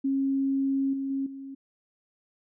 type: tone with level steps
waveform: sine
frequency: 271.7 Hz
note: C#4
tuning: 35 cents flat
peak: -23 / -28 / -26 / -37 dBFS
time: 0.04-1.55 s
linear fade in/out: 10 ms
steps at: 0.93 / 1.1 / 1.26 s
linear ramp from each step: 5 ms
effects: none